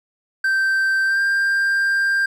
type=tone with pitch glide; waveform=triangle; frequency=1560 to 1590 Hz; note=G6 to G6; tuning=-9 to +24 cents; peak=-14 dBFS; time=0.44-2.26 s; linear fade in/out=5 ms; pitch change=+33 cents; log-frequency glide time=1.05-1.21 s; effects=none